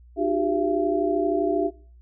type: tone cluster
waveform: sine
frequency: 305.7 / 363.5 / 396.2 / 677 Hz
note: D#4 / F#4 / G4 / E5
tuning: -30 / -31 / +18 / +46 cents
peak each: -26 dBFS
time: 0.16-1.71 s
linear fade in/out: 50 ms
effects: noise-tail reverb RT60 0.5 s tail -23 dB re dry + added 60 Hz sine -47 dBFS peak until 2.01 s